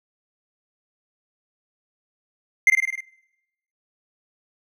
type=tone with echo; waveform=triangle; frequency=2093 Hz; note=C7; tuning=in tune; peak=-9 dBFS; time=2.67-2.7 s; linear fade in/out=2 ms; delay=51 ms; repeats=6; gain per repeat=-3 dB; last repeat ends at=3.006 s; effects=noise-tail reverb RT60 0.9 s tail -24 dB re dry